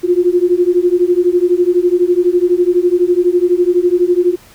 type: beating tone pair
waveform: sine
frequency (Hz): 349.2 / 361.2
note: F4 / F#4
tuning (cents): 0 / -42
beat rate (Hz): 12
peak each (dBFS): -12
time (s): 0.03-4.36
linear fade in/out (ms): 20
effects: pink hiss -43 dBFS RMS until 4.54 s